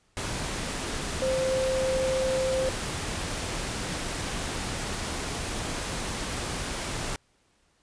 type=tone in noise; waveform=sine; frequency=523.3 Hz; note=C5; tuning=in tune; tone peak=-24 dBFS; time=1.22-2.69 s; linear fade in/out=0 ms; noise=pink; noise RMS=-32 dBFS; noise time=0.17-7.16 s; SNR=+5 dB; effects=pink hiss -67 dBFS RMS until 7.82 s + resampled to 22050 Hz